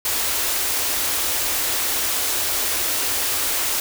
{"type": "band-stop noise", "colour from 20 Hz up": "white", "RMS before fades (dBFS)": -22, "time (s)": [0.05, 3.8], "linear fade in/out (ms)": 2, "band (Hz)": [110, 250], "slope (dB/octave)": 48, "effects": []}